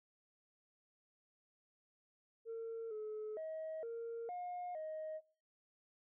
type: tone with pitch steps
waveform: sine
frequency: 455.2 / 429.2 / 635 / 462.5 / 715 / 626 Hz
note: A#4 / A4 / D#5 / A#4 / F5 / D#5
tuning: -41 / -43 / +35 / -14 / +41 / +10 cents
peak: -40 dBFS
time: 2.45-5.21 s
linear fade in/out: 50 ms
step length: 460 ms
effects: noise-tail reverb RT60 0.5 s tail -26 dB re dry + tanh soft clip ceiling -39 dBFS